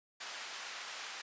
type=band-pass noise; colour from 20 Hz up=pink; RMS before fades=-45 dBFS; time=0.2-1.22 s; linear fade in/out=10 ms; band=1100 to 6700 Hz; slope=12 dB/octave; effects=resampled to 16000 Hz